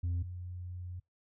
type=tone pair in turn; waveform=sine; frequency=87.31 / 89.56 Hz; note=F2 / F2; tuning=0 / +44 cents; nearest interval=unison; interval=44 cents; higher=second; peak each=-28 / -39 dBFS; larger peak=first; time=0.03-0.23 / 0.23-1 s; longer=second; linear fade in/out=10 ms; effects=noise-tail reverb RT60 0.2 s tail -26 dB re dry + tanh soft clip ceiling -29 dBFS